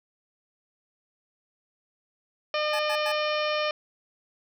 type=harmonic tone; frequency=605 Hz; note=D#5; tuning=49 cents flat; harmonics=1 / 2 / 3 / 4 / 5 / 6 / 7 / 8 / 9; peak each=-27 / -31 / -36 / -33 / -35 / -42 / -41 / -44 / -40 dBFS; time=2.54-3.71 s; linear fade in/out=2 ms
type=tone bursts; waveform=25% pulse; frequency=860 Hz; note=A5; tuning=40 cents flat; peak=-27 dBFS; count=3; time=2.73-3.119 s; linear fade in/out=5 ms; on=63 ms; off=100 ms
effects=none